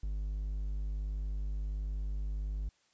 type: tone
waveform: triangle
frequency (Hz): 50.7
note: G#1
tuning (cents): -41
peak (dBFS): -31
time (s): 0.03-2.69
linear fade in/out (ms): 5
effects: white hiss -71 dBFS RMS until 2.93 s + resampled to 16000 Hz